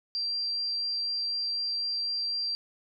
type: tone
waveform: sine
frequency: 4724 Hz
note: D8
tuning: 9 cents sharp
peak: -28 dBFS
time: 0.15-2.55 s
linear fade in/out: 0 ms
effects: none